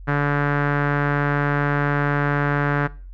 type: tone with low-pass filter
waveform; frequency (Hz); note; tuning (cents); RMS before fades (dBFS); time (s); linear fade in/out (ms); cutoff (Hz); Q
sawtooth; 144.3; D3; -30; -20; 0.07-2.88; 20; 1600; 3.4
effects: noise-tail reverb RT60 0.4 s tail -20 dB re dry + added 45 Hz sine -35 dBFS peak until 3.13 s

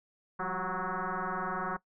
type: tone with frequency modulation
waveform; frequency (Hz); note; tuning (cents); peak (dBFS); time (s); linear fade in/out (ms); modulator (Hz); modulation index
sine; 174.7; F3; +1; -31; 0.39-1.77; 10; 185; 7.6
effects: noise-tail reverb RT60 0.1 s tail -19 dB re dry

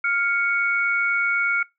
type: tone pair together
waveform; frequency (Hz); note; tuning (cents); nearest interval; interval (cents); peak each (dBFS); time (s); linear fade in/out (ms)
sine; 1400.4 / 2223; F6 / C#7; +4 / +4; minor sixth; 800; -22; 0.04-1.63; 5
effects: noise-tail reverb RT60 0.2 s tail -22 dB re dry

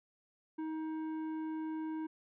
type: tone with tanh clipping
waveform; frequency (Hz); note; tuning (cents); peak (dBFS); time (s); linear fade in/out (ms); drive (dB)
sine; 315.5; D#4; +24; -38; 0.58-2.07; 10; 10
effects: none

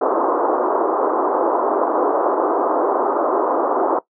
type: band-pass noise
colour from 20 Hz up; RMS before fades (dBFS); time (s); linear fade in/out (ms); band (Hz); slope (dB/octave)
pink; -18; 0.01-3.99; 5; 310 to 1200; 48
effects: noise-tail reverb RT60 0.1 s tail -18 dB re dry

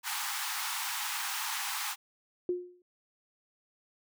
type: high-pass noise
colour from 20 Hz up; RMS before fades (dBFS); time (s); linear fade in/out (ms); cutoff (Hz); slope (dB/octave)
pink; -35; 0.03-1.96; 50; 790; 96
type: tone with exponential decay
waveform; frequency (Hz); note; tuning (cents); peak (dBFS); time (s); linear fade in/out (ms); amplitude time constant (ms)
sine; 357.5; F4; +41; -25; 2.49-2.82; 2; 71
effects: none

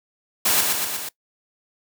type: noise with echo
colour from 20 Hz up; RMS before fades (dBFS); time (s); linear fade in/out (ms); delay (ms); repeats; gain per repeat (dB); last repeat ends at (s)
white; -19; 0.45-0.61; 5; 120; 4; -3; 1.09
effects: noise-tail reverb RT60 0.1 s tail -21 dB re dry + high-pass 150 Hz 12 dB/octave

